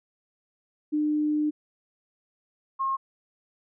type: tone pair in turn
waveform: sine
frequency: 301.1 / 1075 Hz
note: D4 / C6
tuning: +43 / +47 cents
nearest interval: octave + minor seventh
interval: 2204 cents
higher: second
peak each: -22 / -24 dBFS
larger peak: first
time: 0.92-1.51 / 2.79-2.97 s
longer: first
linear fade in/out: 20 ms
effects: none